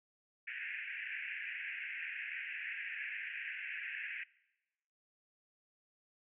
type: band-pass noise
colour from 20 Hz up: pink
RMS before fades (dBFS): -43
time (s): 0.47-4.24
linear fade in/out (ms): 10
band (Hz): 1600 to 2700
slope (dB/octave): 96
effects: noise-tail reverb RT60 1.0 s tail -22 dB re dry